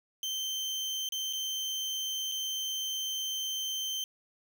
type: tone with dropouts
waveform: 30% pulse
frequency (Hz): 3112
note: G7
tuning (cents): -13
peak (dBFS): -29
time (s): 0.23-4.04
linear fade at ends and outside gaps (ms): 1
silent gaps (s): 1.089-1.122 / 1.328-1.333 / 2.316-2.32
effects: none